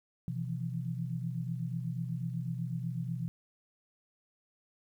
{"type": "tone cluster", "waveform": "sine", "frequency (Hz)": [126.3, 162.6, 170.7], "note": ["B2", "E3", "F3"], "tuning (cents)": [39, -23, -39], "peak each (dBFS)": [-36, -39, -38], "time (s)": [0.28, 3.28], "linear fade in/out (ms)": 0, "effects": ["11-bit"]}